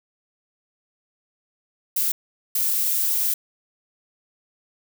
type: noise bursts at uneven times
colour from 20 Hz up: violet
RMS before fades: -22 dBFS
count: 2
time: 1.96-2.12 / 2.55-3.34 s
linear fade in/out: 5 ms
effects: none